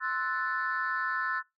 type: chord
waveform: sine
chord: F# half-diminished seventh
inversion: second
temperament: equal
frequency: 1046.5 / 1318.5 / 1480 / 1760 Hz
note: C6 / E6 / F#6 / A6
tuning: 0 / 0 / 0 / 0 cents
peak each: -35 / -33 / -33 / -32 dBFS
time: 0-1.43 s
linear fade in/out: 50 ms
effects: noise-tail reverb RT60 0.2 s tail -24 dB re dry + tanh soft clip ceiling -21 dBFS